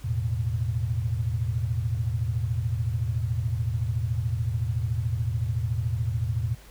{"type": "chord", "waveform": "sine", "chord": "E suspended fourth", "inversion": "none", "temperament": "just", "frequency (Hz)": [82.41, 109.88, 123.61], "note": ["E2", "A2", "B2"], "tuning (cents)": [0, -2, 2], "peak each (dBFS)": [-30, -27, -29], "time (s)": [0.04, 6.55], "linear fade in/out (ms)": 10, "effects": ["added 50 Hz sine -48 dBFS peak until 6.7 s", "pink hiss -52 dBFS RMS until 6.7 s"]}